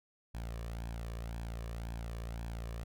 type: tone with flanger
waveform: sawtooth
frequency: 57.2 Hz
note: A#1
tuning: 32 cents flat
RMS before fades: -41 dBFS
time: 0.34-2.84 s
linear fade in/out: 10 ms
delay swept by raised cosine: 1.2 to 1.75 ms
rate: 1.9 Hz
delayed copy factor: +0.55
effects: none